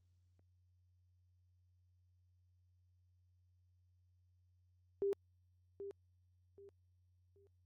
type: tone with echo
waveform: sine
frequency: 397.9 Hz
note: G4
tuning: 26 cents sharp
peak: -33 dBFS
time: 5.02-5.13 s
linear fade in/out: 0 ms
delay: 780 ms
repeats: 3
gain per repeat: -11 dB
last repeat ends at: 7.47 s
effects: added 90 Hz sine -70 dBFS peak until 7.65 s + Opus 24 kbps